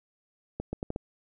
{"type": "accelerating click train", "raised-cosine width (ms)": 2, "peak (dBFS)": -19, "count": 5, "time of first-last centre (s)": [0.6, 0.961], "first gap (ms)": 130, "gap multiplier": 0.76, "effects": []}